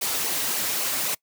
white noise with flanger, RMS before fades -26 dBFS, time 0.01-1.15 s, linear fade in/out 10 ms, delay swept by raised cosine 0.56 to 5.86 ms, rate 3.7 Hz, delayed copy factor -0.7, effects noise-tail reverb RT60 0.1 s tail -24 dB re dry + high-pass 150 Hz 12 dB/octave

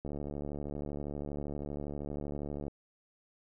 click train, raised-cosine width 2 ms, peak -26 dBFS, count 192, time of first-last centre 0.05-2.681 s, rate 72.6 Hz, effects none

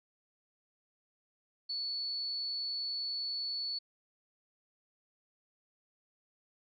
sine tone, 4435 Hz, C#8, in tune, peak -34 dBFS, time 1.69-3.79 s, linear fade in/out 10 ms, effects none

